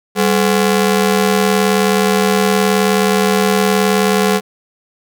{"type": "ring-modulated tone", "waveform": "sawtooth", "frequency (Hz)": 311.1, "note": "D#4", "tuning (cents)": 0, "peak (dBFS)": -4, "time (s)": [0.15, 4.41], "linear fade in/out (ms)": 50, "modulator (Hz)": 116, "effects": []}